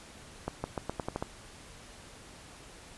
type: accelerating click train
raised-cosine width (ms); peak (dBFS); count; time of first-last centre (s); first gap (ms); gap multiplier
1; -18; 8; 0.48-1.225; 160; 0.86
effects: pink hiss -51 dBFS RMS until 2.97 s + resampled to 24000 Hz